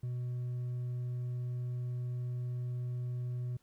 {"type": "tone with hard clipping", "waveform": "sine", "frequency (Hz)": 123.47, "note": "B2", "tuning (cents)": 0, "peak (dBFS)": -35, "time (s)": [0.03, 3.57], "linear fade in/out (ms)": 5, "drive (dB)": 2, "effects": ["pink hiss -73 dBFS RMS until 3.62 s"]}